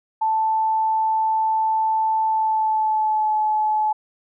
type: tone with pitch glide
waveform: sine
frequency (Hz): 880 to 858.4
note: A5 to A5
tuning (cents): 0 to -43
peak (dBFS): -17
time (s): 0.21-3.93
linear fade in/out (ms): 10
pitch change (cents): -43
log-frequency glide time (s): 2.26-3.35
effects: none